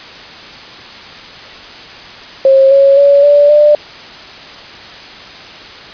sine tone with pitch steps, 538 / 551.5 / 565.4 / 579.6 / 594.2 Hz, C5 / C#5 / C#5 / D5 / D5, +48 / -9 / +34 / -23 / +20 cents, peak -3 dBFS, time 2.45-3.75 s, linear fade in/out 2 ms, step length 260 ms, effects white hiss -31 dBFS RMS until 5.93 s + resampled to 11025 Hz

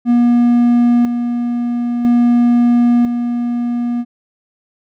triangle tone with tremolo, 239.8 Hz, A#3, 49 cents sharp, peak -6 dBFS, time 0.05-4.05 s, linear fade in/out 50 ms, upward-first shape square, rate 0.5 Hz, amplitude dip 55%, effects none

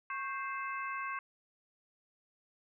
harmonic tone with a mistuned harmonic, 523.3 Hz, C5, in tune, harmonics 2 / 3 / 4 / 5, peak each -38 / -42 / -44 / -46 dBFS, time 0.1-1.19 s, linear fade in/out 2 ms, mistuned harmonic 2, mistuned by +82 cents, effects none

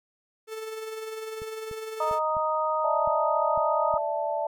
45% pulse tone with tremolo, 440 Hz, A4, in tune, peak -32 dBFS, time 0.47-2.2 s, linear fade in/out 50 ms, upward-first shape triangle, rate 20 Hz, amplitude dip 45%
clicks, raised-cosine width 5 ms, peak -31 dBFS, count 7, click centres 1.419 / 1.713 / 2.112 / 2.368 / 3.075 / 3.576 / 3.94 s
harmonic tone, 311.1 Hz, D#4, in tune, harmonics 2 / 3 / 4, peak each -28 / -28 / -28 dBFS, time 2-3.98 s, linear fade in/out 5 ms
sine chord, D suspended second, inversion none, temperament equal, 587.3 / 659.3 / 880 Hz, D5 / E5 / A5, 0 / 0 / 0 cents, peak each -30 dBFS, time 2.84-4.47 s, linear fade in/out 5 ms
effects none

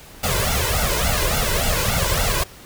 pink noise with flanger, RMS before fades -20 dBFS, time 0.23-2.44 s, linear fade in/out 10 ms, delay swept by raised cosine 1.4 to 2.03 ms, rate 3.5 Hz, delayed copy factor +0.9, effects pink hiss -43 dBFS RMS until 2.65 s

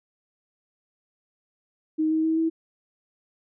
sine tone with pitch steps, 313.2 / 317 / 320.9 / 324.8 Hz, D#4 / D#4 / E4 / E4, +11 / +32 / -46 / -26 cents, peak -20 dBFS, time 1.98-2.5 s, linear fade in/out 20 ms, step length 130 ms, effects none

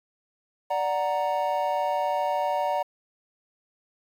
triangle chord, D augmented, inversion none, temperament equal, 587.3 / 740 / 932.3 Hz, D5 / F#5 / A#5, 0 / 0 / 0 cents, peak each -26 dBFS, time 0.7-2.83 s, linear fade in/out 10 ms, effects 9-bit

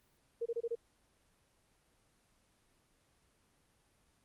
sine tone bursts, 466.2 Hz, A#4, in tune, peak -33 dBFS, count 5, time 0.41-0.754 s, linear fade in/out 10 ms, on 48 ms, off 26 ms, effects pink hiss -72 dBFS RMS until 4.24 s + Opus 24 kbps

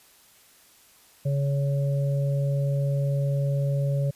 harmonic tone, 140 Hz, C#3, 18 cents sharp, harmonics 1 / 3 / 4, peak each -22 / -41 / -32 dBFS, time 1.25-4.11 s, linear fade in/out 10 ms, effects white hiss -56 dBFS RMS until 4.15 s + resampled to 32000 Hz

